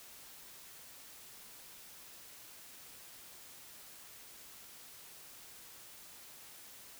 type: silence
effects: white hiss -54 dBFS RMS until 6.99 s